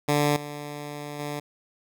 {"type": "tone with level steps", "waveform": "10% pulse", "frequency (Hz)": 146.7, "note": "D3", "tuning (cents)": -2, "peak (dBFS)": [-12, -26, -22], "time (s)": [0.08, 1.4], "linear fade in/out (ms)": 10, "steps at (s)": [0.36, 1.19], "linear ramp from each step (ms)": 5, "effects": []}